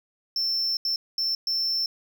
triangle tone bursts at uneven times, 5360 Hz, E8, 28 cents sharp, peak -22 dBFS, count 4, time 0.36-0.77 / 0.85-0.96 / 1.18-1.35 / 1.47-1.86 s, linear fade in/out 2 ms, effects none

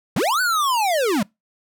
square linear two-way sweep, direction up then down, 116.54 to 1521 to 180 Hz, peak -18 dBFS, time 0.16-1.23 s, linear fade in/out 5 ms, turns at 0.41 s, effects noise-tail reverb RT60 0.2 s tail -26 dB re dry

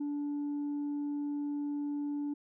sine tone, 290.1 Hz, D4, 21 cents flat, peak -30 dBFS, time 0-2.34 s, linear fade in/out 10 ms, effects tanh soft clip ceiling -31 dBFS

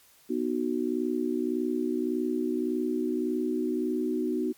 sine chord, B major, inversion none, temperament just, 246.9 / 308.7 / 370.4 Hz, B3 / D#4 / F#4, 0 / -14 / +2 cents, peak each -30 dBFS, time 0.29-4.53 s, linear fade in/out 20 ms, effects white hiss -59 dBFS RMS until 4.57 s + MP3 96 kbps

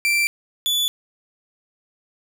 40% pulse tone pair in turn, 2349 / 3459 Hz, D7 / A7, 0 / -30 cents, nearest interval perfect fifth, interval 670 cents, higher second, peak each -16 / -17 dBFS, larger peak first, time 0.05-0.27 / 0.66-0.88 s, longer neither, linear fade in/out 0 ms, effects none

